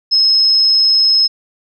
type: tone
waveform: sine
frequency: 5170 Hz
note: E8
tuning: 34 cents flat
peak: -8 dBFS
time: 0.11-1.28 s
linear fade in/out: 20 ms
effects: none